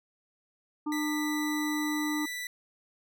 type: harmonic tone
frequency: 300 Hz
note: D4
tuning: 37 cents sharp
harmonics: 1 / 3 / 4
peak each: -29 / -39 / -41 dBFS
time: 0.86-2.26 s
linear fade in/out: 10 ms
type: tone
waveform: sawtooth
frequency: 1975.5 Hz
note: B6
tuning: in tune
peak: -31 dBFS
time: 0.92-2.47 s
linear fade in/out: 2 ms
effects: none